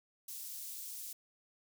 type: high-pass noise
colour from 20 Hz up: white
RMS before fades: -45 dBFS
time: 0.28-1.13 s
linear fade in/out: 5 ms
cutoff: 5700 Hz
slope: 12 dB/octave
effects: none